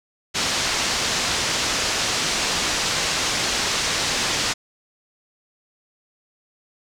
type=low-pass noise; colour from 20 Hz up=white; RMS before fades=-23 dBFS; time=0.34-4.54 s; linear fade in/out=20 ms; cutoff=6600 Hz; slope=24 dB/octave; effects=none